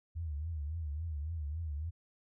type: tone with vibrato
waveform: sine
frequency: 77.78 Hz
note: D#2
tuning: in tune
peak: -35 dBFS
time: 0.15-1.91 s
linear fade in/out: 20 ms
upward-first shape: triangle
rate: 3.6 Hz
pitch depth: 170 cents each way
effects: none